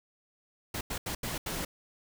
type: noise bursts at uneven times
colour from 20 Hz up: pink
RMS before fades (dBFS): -35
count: 5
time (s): 0.74-0.81 / 0.9-0.98 / 1.06-1.15 / 1.23-1.38 / 1.46-1.65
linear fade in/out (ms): 5
effects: none